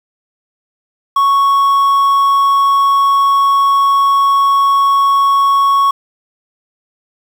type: tone with quantisation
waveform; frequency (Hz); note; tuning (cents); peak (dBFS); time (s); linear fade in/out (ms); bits
triangle; 1108.7; C#6; 0; -6; 1.16-5.91; 5; 6
effects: none